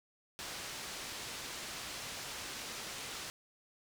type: low-pass noise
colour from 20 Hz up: white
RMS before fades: -44 dBFS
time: 0.39-3.3 s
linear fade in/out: 0 ms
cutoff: 6200 Hz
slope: 12 dB/octave
effects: none